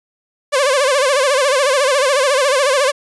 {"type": "tone with vibrato", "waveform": "sawtooth", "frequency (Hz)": 546, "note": "C#5", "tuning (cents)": -26, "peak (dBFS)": -8, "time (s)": [0.52, 2.92], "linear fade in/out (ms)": 20, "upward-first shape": "sine", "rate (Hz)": 14, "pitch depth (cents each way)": 130, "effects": ["resampled to 24000 Hz"]}